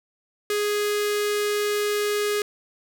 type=tone with notch filter; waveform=sawtooth; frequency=415.3 Hz; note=G#4; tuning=in tune; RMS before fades=-24 dBFS; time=0.5-2.42 s; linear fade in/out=2 ms; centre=840 Hz; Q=1.7; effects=none